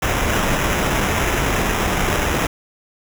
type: noise with sample-and-hold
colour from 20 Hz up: pink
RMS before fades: -19 dBFS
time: 0.02-2.47 s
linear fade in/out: 5 ms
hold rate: 4410 Hz
effects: none